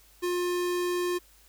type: tone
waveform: square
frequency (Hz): 355.1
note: F4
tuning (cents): +29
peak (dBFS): -27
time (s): 0.22-1.19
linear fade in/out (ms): 20
effects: added 50 Hz sine -60 dBFS peak until 1.48 s + white hiss -59 dBFS RMS until 1.48 s